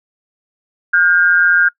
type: tone pair together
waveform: sine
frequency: 1427 / 1601.8 Hz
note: F6 / G6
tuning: +37 / +37 cents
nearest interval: major second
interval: 200 cents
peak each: -11 dBFS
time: 0.93-1.69 s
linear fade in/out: 10 ms
effects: noise-tail reverb RT60 0.1 s tail -24 dB re dry